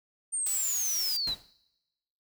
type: linear sweep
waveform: sine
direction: down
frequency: 8870 to 3813 Hz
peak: -28 dBFS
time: 0.32-1.35 s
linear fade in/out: 20 ms
type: noise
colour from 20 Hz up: blue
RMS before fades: -35 dBFS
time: 0.46-1.17 s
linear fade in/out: 5 ms
type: noise with exponential decay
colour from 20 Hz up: pink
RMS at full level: -38 dBFS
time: 1.27-1.53 s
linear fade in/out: 2 ms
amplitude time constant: 55 ms
effects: noise-tail reverb RT60 1.0 s tail -23 dB re dry